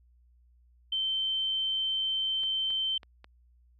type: tone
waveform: sine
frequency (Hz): 3102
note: G7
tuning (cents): -19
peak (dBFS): -27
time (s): 0.92-2.98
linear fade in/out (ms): 5
type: clicks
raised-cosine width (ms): 0.3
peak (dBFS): -32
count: 4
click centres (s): 2.435 / 2.705 / 3.032 / 3.244
effects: added 60 Hz sine -59 dBFS peak until 3.79 s